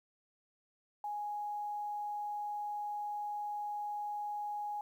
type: tone with quantisation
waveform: sine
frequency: 830.6 Hz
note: G#5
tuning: in tune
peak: -36 dBFS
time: 1.04-4.81 s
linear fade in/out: 2 ms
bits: 11
effects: none